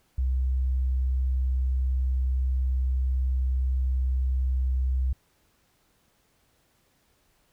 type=tone; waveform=sine; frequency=64.4 Hz; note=C2; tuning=27 cents flat; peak=-22 dBFS; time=0.18-5.13 s; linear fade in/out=5 ms; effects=pink hiss -67 dBFS RMS until 7.52 s